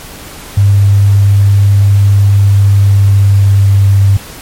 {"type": "tone with pitch glide", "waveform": "sine", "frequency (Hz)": [100, 98.62], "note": ["G2", "G2"], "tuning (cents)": [35, 11], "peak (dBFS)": -3, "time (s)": [0.57, 4.17], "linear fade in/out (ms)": 5, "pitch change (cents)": -24, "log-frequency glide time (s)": [2.36, 4.03], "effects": ["pink hiss -29 dBFS RMS until 4.41 s", "MP3 64 kbps"]}